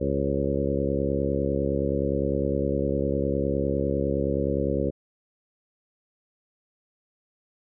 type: harmonic tone with a mistuned harmonic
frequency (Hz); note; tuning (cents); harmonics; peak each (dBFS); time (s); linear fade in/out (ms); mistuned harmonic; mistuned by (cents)
69.8; C#2; +13; 1 / 2 / 3 / 4 / 5 / 6 / 7 / 8; -31 / -31 / -31 / -31 / -31 / -31 / -31 / -31; 0-4.91; 20; 8; -28
effects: none